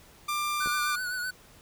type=tone; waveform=sawtooth; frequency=1189 Hz; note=D6; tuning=21 cents sharp; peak=-24 dBFS; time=0.28-0.96 s; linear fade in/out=10 ms
type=tone with vibrato; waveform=square; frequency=1480 Hz; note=F#6; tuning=in tune; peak=-31 dBFS; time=0.6-1.31 s; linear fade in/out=10 ms; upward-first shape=triangle; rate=7.8 Hz; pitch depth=51 cents each way
type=clicks; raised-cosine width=2 ms; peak=-27 dBFS; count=2; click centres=0.66 / 0.673 s
effects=pink hiss -55 dBFS RMS until 1.61 s

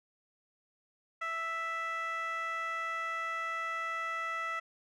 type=tone with band-pass filter; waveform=15% pulse; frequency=659.3 Hz; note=E5; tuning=in tune; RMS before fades=-36 dBFS; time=1.21-4.6 s; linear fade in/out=10 ms; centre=1600 Hz; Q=2.8; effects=none

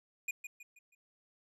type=tone with echo; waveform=square; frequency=2450 Hz; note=D#7; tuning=27 cents flat; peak=-34 dBFS; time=0.28-0.31 s; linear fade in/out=5 ms; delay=160 ms; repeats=4; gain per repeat=-8 dB; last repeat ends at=0.95 s; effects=low-pass 12000 Hz 12 dB/octave

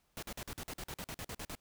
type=noise bursts; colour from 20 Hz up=pink; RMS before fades=-43 dBFS; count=14; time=0.17-1.551 s; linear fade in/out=0 ms; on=55 ms; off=47 ms; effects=pink hiss -75 dBFS RMS until 1.6 s

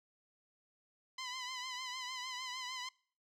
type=tone with vibrato; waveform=10% pulse; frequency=1014 Hz; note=B5; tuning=45 cents sharp; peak=-32 dBFS; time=1.18-2.89 s; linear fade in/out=5 ms; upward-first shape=triangle; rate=6.6 Hz; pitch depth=66 cents each way; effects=noise-tail reverb RT60 0.5 s tail -25 dB re dry + low-pass 7000 Hz 12 dB/octave

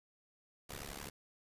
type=noise with amplitude modulation; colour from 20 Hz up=pink; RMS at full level=-42 dBFS; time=0.69-1.1 s; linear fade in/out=10 ms; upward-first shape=sine; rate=71.5 Hz; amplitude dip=95%; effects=resampled to 32000 Hz

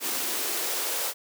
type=noise with high-pass filter sweep; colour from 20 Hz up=white; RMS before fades=-29 dBFS; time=0-1.14 s; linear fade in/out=50 ms; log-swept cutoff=270 to 520 Hz; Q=2.1; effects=none

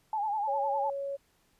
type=tone with vibrato; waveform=sine; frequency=842 Hz; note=G#5; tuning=24 cents sharp; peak=-28 dBFS; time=0.13-0.9 s; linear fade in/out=2 ms; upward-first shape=sine; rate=9.9 Hz; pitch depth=85 cents each way
type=tone; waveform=sine; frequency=556 Hz; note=C#5; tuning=5 cents sharp; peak=-32 dBFS; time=0.47-1.17 s; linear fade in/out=20 ms
effects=pink hiss -69 dBFS RMS until 1.59 s + resampled to 32000 Hz

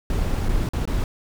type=noise with dropouts; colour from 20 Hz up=brown; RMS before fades=-22 dBFS; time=0.1-1.04 s; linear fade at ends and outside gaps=1 ms; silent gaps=0.486-0.491 / 0.689-0.734 / 0.854-0.875 s; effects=none

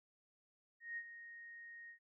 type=tone with ADSR envelope; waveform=sine; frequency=1864.7 Hz; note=A#6; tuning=in tune; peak=-40 dBFS; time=0.8-1.99 s; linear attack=170 ms; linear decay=59 ms; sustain=-11 dB; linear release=94 ms; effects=none

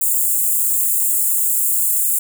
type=high-pass noise; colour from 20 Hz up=white; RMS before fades=-17 dBFS; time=0.01-2.19 s; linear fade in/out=5 ms; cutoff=7100 Hz; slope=96 dB/octave; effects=none

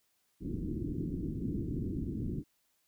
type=low-pass noise; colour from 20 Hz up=white; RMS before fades=-36 dBFS; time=0.4-2.44 s; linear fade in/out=50 ms; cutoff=340 Hz; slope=48 dB/octave; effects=white hiss -75 dBFS RMS until 2.87 s

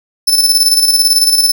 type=tone with tremolo; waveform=sawtooth; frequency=5274 Hz; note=E8; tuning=in tune; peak=-3 dBFS; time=0.27-1.52 s; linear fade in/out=10 ms; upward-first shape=square; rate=18 Hz; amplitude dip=50%; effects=none

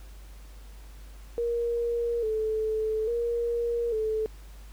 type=tone with vibrato; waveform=sine; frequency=453.4 Hz; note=A#4; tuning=48 cents flat; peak=-25 dBFS; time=1.38-4.26 s; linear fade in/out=0 ms; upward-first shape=square; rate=0.59 Hz; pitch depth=66 cents each way; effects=added 50 Hz sine -43 dBFS peak until 4.72 s + pink hiss -56 dBFS RMS until 4.72 s

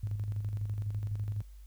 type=tone with tremolo; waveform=sine; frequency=103.83 Hz; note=G#2; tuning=in tune; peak=-30 dBFS; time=0.03-1.42 s; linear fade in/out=5 ms; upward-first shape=square; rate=12 Hz; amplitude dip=45%; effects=added 50 Hz sine -47 dBFS peak until 1.66 s + white hiss -68 dBFS RMS until 1.66 s

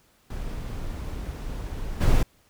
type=noise with level steps; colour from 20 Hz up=brown; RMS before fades=-32 / -19 dBFS; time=0.3-2.23 s; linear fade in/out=5 ms; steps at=2 s; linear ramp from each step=20 ms; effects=pink hiss -62 dBFS RMS until 2.49 s

